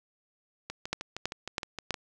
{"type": "two click trains", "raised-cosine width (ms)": 0.2, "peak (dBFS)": [-12, -19], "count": [4, 9], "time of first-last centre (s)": [[0.93, 1.907], [0.7, 1.942]], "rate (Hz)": [3.07, 6.44], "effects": []}